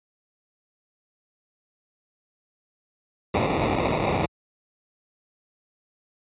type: noise with sample-and-hold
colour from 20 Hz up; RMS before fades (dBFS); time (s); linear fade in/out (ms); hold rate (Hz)
white; -23; 3.34-4.26; 5; 1575
effects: high-pass 60 Hz 12 dB/octave + resampled to 8000 Hz